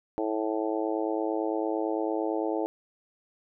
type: harmonic tone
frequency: 108.9 Hz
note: A2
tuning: 17 cents flat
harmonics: 3 / 4 / 5 / 6 / 7 / 8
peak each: -30 / -32 / -34 / -36 / -37 / -38 dBFS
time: 0.18-2.66 s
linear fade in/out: 0 ms
effects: none